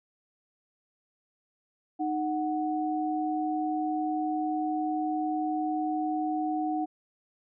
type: tone pair together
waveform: sine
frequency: 308.8 / 740 Hz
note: D#4 / F#5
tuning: -13 / 0 cents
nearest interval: octave + minor third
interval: 1513 cents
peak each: -29 / -30 dBFS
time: 1.99-6.86 s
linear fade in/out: 20 ms
effects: none